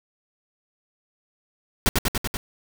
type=noise with echo; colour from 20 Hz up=pink; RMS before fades=-18 dBFS; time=1.86-1.89 s; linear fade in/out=0 ms; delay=96 ms; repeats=5; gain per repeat=-2 dB; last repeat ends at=2.37 s; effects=none